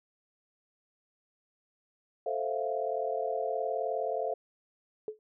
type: chord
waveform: sine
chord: F major seventh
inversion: first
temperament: equal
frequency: 440 / 523.3 / 659.3 / 698.5 Hz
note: A4 / C5 / E5 / F5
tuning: 0 / 0 / 0 / 0 cents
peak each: -35 dBFS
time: 2.26-4.34 s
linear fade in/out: 5 ms
type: tone with exponential decay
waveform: sine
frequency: 429.9 Hz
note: A4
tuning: 40 cents flat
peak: -29 dBFS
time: 5.08-5.19 s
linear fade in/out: 1 ms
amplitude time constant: 23 ms
effects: none